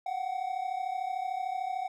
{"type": "tone pair together", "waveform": "triangle", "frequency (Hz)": [726, 759.4], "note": ["F#5", "F#5"], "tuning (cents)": [-33, 45], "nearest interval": "minor second", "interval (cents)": 78, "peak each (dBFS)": [-33, -31], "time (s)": [0.06, 1.88], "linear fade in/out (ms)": 5, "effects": []}